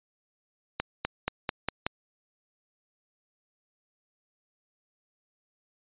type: accelerating click train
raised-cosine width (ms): 0.3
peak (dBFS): -11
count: 6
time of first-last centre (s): 0.8-1.865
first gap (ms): 250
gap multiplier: 0.92
effects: resampled to 8000 Hz

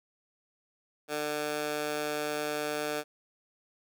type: tone with high-pass filter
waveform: 15% pulse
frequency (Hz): 149.6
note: D3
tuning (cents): +32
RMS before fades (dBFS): -33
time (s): 1.08-3.04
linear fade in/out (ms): 50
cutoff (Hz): 490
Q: 0.89
effects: none

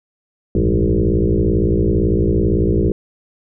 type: tone with frequency modulation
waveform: sine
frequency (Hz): 138.59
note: C#3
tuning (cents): 0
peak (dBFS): -12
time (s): 0.55-2.92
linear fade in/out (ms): 2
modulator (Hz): 57.9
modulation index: 5.1
effects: none

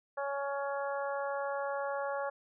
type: harmonic tone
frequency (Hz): 279.5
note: C#4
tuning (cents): +14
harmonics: 2 / 3 / 4 / 5 / 6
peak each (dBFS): -35 / -39 / -41 / -43 / -45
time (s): 0.17-2.3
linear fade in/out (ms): 10
effects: none

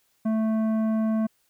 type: tone with tanh clipping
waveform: triangle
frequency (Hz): 220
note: A3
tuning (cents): 0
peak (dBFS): -23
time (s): 0.25-1.27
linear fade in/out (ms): 10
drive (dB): 15
effects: white hiss -68 dBFS RMS until 1.49 s

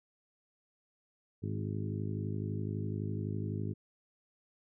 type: harmonic tone with a mistuned harmonic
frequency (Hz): 51.91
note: G#1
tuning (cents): 0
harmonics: 2 / 3 / 4 / 5 / 6 / 7 / 8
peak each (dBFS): -36 / -40 / -42 / -44 / -46 / -47 / -48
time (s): 1.42-3.74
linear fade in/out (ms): 20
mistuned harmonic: 7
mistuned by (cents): +15
effects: none

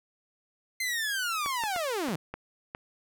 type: linear sweep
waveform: sawtooth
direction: down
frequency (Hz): 2093 to 138.5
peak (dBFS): -25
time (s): 0.8-2.16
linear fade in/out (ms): 5
type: clicks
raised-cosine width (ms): 0.5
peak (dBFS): -21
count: 6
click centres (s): 1.461 / 1.637 / 1.762 / 2.085 / 2.34 / 2.749
effects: none

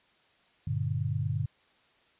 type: chord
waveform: sine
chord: G minor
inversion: none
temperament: equal with one note detuned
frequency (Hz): 98 / 118.3 / 146.83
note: G2 / Bb2 / D3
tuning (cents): 0 / +26 / 0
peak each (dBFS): -32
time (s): 0.67-1.46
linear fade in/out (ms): 5
effects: white hiss -65 dBFS RMS until 2.19 s + resampled to 8000 Hz

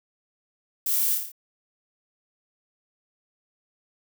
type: noise with echo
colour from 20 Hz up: violet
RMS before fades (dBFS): -26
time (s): 0.86-1.15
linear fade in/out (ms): 5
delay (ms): 28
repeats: 6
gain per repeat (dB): -3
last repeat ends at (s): 1.318
effects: none

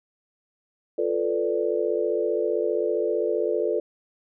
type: chord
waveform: sine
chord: B half-diminished seventh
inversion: second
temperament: equal with one note detuned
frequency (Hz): 349.2 / 440 / 495.3 / 587.3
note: F4 / A4 / B4 / D5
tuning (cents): 0 / 0 / +5 / 0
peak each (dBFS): -28 / -25 / -28 / -29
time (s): 0.98-3.8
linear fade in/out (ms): 5
effects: none

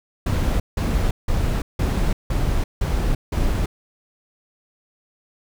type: noise bursts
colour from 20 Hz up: brown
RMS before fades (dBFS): -20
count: 7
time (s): 0.26-3.66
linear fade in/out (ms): 5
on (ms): 340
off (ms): 170
effects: none

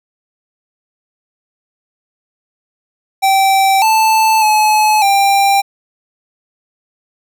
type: tone with pitch steps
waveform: square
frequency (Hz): 776 / 880 / 856 / 792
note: G5 / A5 / A5 / G5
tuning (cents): -18 / 0 / -48 / +18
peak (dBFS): -9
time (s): 3.22-5.62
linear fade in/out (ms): 20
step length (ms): 600
effects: none

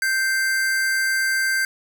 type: tone pair together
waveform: square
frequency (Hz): 1566.5 / 2091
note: G6 / C7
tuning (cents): -2 / -2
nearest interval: perfect fourth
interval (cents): 500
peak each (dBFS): -20 / -29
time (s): 0.02-1.65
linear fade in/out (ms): 2
effects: none

